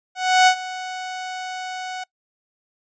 sawtooth tone with ADSR envelope, 741 Hz, F#5, 2 cents sharp, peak -6 dBFS, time 0.15-2.04 s, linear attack 320 ms, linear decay 79 ms, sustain -18 dB, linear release 8 ms, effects noise-tail reverb RT60 0.1 s tail -24 dB re dry + resampled to 16000 Hz

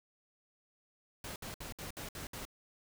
pink noise bursts, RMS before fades -44 dBFS, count 7, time 1.24-2.452 s, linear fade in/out 2 ms, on 120 ms, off 62 ms, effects none

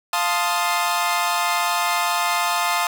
sawtooth chord, F dominant seventh, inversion none, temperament equal, 698.5 / 880 / 1046.5 / 1244.5 Hz, F5 / A5 / C6 / Eb6, 0 / 0 / 0 / 0 cents, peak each -21 dBFS, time 0.13-2.87 s, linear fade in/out 2 ms, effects none

